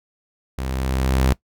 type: tone with level ramp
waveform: sawtooth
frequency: 65.41 Hz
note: C2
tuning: in tune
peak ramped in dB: -21 to -10 dBFS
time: 0.58-1.33 s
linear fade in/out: 0 ms
effects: noise-tail reverb RT60 0.1 s tail -20 dB re dry